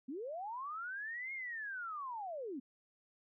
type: linear two-way sweep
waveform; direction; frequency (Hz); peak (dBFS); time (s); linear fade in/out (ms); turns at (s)
sine; up then down; 238.1 to 2168 to 238.1; -40; 0.08-2.6; 10; 1.33
effects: none